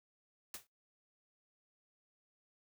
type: noise with exponential decay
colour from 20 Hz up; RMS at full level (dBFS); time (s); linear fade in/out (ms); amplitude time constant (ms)
white; -41; 0.54-0.67; 2; 27
effects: noise-tail reverb RT60 0.2 s tail -24 dB re dry